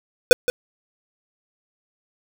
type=tone with echo; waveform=square; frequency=495.5 Hz; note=B4; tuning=6 cents sharp; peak=-4 dBFS; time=0.31-0.33 s; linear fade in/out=0 ms; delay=170 ms; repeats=1; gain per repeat=-14 dB; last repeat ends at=0.5 s; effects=none